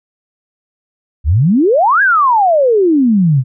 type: exponential two-way sweep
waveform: sine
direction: up then down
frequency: 65 to 1672 to 121.8 Hz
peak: -7 dBFS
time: 1.24-3.44 s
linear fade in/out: 50 ms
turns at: 2.02 s
effects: none